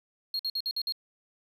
triangle tone bursts, 4265 Hz, C8, 32 cents sharp, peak -27 dBFS, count 6, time 0.34-0.923 s, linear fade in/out 2 ms, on 53 ms, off 53 ms, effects none

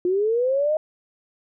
sine linear sweep, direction up, 349.2 to 630 Hz, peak -18 dBFS, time 0.05-0.77 s, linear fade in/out 2 ms, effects none

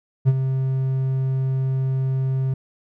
triangle tone with ADSR envelope, 132.4 Hz, C3, 21 cents sharp, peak -8 dBFS, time 0.25-2.54 s, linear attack 33 ms, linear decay 41 ms, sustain -9 dB, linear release 5 ms, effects none

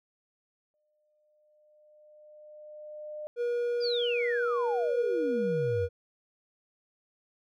sine tone with exponential growth, 604 Hz, D5, 48 cents sharp, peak -35 dBFS, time 0.74-3.27 s, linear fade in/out 0 ms, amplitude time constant 550 ms
triangle tone, 479.5 Hz, A#4, 49 cents sharp, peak -25 dBFS, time 3.36-5.89 s, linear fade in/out 50 ms
sine exponential sweep, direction down, 5020 to 82.9 Hz, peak -31 dBFS, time 3.8-5.89 s, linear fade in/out 50 ms
effects none

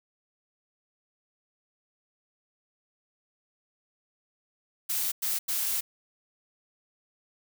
blue noise bursts at uneven times, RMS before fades -29 dBFS, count 3, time 4.89-5.12 / 5.22-5.39 / 5.48-5.81 s, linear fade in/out 10 ms, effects none

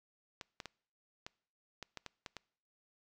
clicks, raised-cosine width 0.2 ms, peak -26 dBFS, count 9, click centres 0.412 / 0.602 / 0.657 / 1.265 / 1.827 / 1.973 / 2.063 / 2.262 / 2.367 s, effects noise-tail reverb RT60 0.6 s tail -25 dB re dry

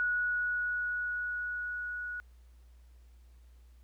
sine tone with level ramp, 1463 Hz, F#6, 20 cents flat, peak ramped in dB -27 to -36 dBFS, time 0-2.2 s, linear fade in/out 0 ms, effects added 60 Hz sine -54 dBFS peak until 3.83 s + pink hiss -72 dBFS RMS until 3.83 s

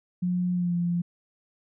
sine tone with pitch glide, 179.2 to 173.4 Hz, F3 to F3, +45 to -12 cents, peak -23 dBFS, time 0.22-1.02 s, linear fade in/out 10 ms, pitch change -57 cents, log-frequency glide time 0.53-0.75 s, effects none

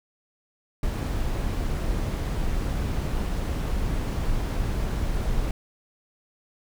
brown noise, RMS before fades -26 dBFS, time 0.83-5.51 s, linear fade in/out 2 ms, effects none

